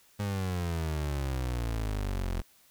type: exponential sweep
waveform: 30% pulse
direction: down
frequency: 103.83 to 42.51 Hz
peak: -27 dBFS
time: 0.19-2.42 s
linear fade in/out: 10 ms
effects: white hiss -62 dBFS RMS until 2.7 s